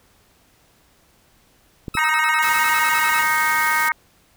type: clicks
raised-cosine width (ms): 3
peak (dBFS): -16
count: 2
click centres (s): 1.882 / 1.952
type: tone with vibrato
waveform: 20% pulse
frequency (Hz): 1108.7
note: C#6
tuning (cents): 0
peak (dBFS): -19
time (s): 1.94-3.23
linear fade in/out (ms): 5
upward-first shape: square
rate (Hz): 10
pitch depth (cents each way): 270
type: harmonic tone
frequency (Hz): 311.1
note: D#4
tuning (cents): 0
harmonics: 3 / 4 / 5 / 6 / 7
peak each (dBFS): -23 / -23 / -23 / -23 / -23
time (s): 1.97-3.92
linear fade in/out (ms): 2
type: noise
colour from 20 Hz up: white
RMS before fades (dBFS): -29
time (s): 2.42-3.89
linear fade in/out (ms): 5
effects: pink hiss -57 dBFS RMS until 4.36 s